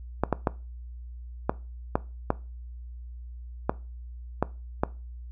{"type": "clicks", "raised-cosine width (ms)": 1, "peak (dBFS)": -8, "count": 9, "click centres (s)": [0.236, 0.327, 0.472, 1.495, 1.955, 2.304, 3.695, 4.426, 4.835], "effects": ["noise-tail reverb RT60 0.3 s tail -19 dB re dry", "added 60 Hz sine -38 dBFS peak until 5.31 s"]}